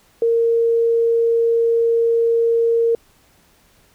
sine tone, 462.1 Hz, A#4, 15 cents flat, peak -13 dBFS, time 0.22-2.95 s, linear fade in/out 2 ms, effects pink hiss -55 dBFS RMS until 3.94 s

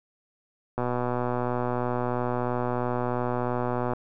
click train, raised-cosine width 1 ms, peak -14 dBFS, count 389, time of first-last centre 0.78-3.934 s, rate 123 Hz, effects none

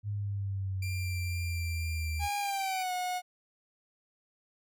sine linear sweep, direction down, 103.83 to 76.8 Hz, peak -31 dBFS, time 0.03-2.29 s, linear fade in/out 50 ms
sawtooth tone with vibrato, 2372 Hz, D7, 17 cents sharp, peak -36 dBFS, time 0.82-2.83 s, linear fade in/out 5 ms, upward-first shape sine, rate 2.1 Hz, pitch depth 8 cents each way
45% pulse tone with pitch glide, 816 to 727 Hz, G#5 to F#5, -31 to -31 cents, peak -31 dBFS, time 2.19-3.22 s, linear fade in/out 50 ms, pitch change -200 cents, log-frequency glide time 2.39-2.93 s
effects none

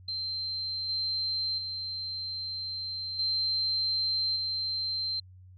sine tone with level steps, 4127 Hz, C8, 25 cents flat, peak -31 / -28 / -33 / -26 / -29 dBFS, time 0.08-5.2 s, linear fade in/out 5 ms, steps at 0.89 / 1.58 / 3.19 / 4.36 s, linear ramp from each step 2 ms, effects added 92 Hz sine -49 dBFS peak until 5.57 s

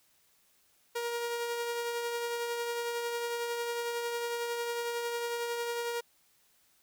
sawtooth tone with tremolo, 472.6 Hz, A#4, 24 cents sharp, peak -27 dBFS, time 0.95-6.01 s, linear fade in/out 10 ms, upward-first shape triangle, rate 11 Hz, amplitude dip 35%, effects white hiss -68 dBFS RMS until 6.82 s

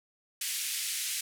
white band-pass noise, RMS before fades -34 dBFS, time 0.41-1.21 s, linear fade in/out 5 ms, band 2000 to 12000 Hz, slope 24 dB/octave, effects none

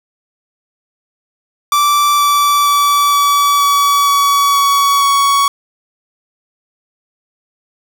45% pulse tone with pitch steps, 1166 / 1159.3 / 1152.6 / 1146 / 1139.4 / 1132.8 / 1126.3 / 1119.8 Hz, D6 / D6 / D6 / D6 / C#6 / C#6 / C#6 / C#6, -13 / -23 / -33 / -43 / +47 / +37 / +27 / +17 cents, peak -9 dBFS, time 1.72-5.48 s, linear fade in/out 2 ms, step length 470 ms, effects 7-bit

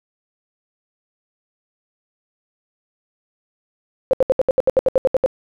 sine tone bursts, 524 Hz, C5, 2 cents sharp, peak -10 dBFS, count 13, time 4.11-5.261 s, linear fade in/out 0 ms, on 23 ms, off 71 ms, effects none

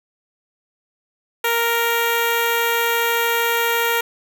5% pulse tone with notch filter, 466.2 Hz, A#4, in tune, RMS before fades -19 dBFS, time 1.44-4.01 s, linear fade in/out 5 ms, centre 4900 Hz, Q 0.61, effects none

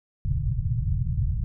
white low-pass noise, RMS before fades -25 dBFS, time 0.25-1.44 s, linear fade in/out 0 ms, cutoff 140 Hz, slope 48 dB/octave, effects none

